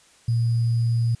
sine tone with sample-and-hold, 116.54 Hz, A#2, in tune, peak -18 dBFS, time 0.28-1.15 s, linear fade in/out 5 ms, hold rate 4900 Hz, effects white hiss -55 dBFS RMS until 1.2 s + resampled to 22050 Hz

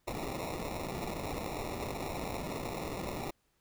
violet noise with sample-and-hold, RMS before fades -38 dBFS, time 0.07-3.31 s, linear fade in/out 10 ms, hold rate 1575 Hz, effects pink hiss -75 dBFS RMS until 3.6 s

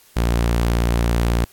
sawtooth tone, 58.27 Hz, A#1, in tune, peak -12 dBFS, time 0.16-1.45 s, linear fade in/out 10 ms, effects white hiss -51 dBFS RMS until 1.52 s + AAC 64 kbps

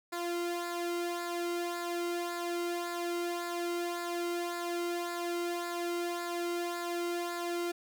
sawtooth tone with flanger, 346.6 Hz, F4, 13 cents flat, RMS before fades -35 dBFS, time 0.12-7.72 s, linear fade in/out 10 ms, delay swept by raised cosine 0.33 to 1.19 ms, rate 1.8 Hz, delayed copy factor -0.65, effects none

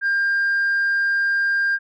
sine tone, 1600 Hz, G6, 35 cents sharp, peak -15 dBFS, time 0.01-1.79 s, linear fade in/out 50 ms, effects tanh soft clip ceiling -15 dBFS

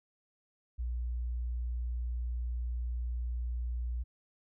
sine tone, 60 Hz, B1, 49 cents flat, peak -32 dBFS, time 0.78-4.04 s, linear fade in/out 20 ms, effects none

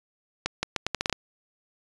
accelerating click train, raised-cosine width 0.2 ms, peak -8 dBFS, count 9, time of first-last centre 0.46-1.127 s, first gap 170 ms, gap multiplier 0.78, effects resampled to 22050 Hz

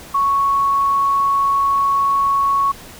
sine tone, 1108.7 Hz, C#6, in tune, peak -13 dBFS, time 0.14-2.72 s, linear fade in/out 10 ms, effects pink hiss -38 dBFS RMS until 2.99 s

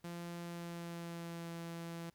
sawtooth tone with pitch glide, 171.8 to 168.17 Hz, F3 to E3, -28 to +35 cents, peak -39 dBFS, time 0.04-2.1 s, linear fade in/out 5 ms, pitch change -37 cents, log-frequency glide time 0.42-1.54 s, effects pink hiss -75 dBFS RMS until 2.14 s

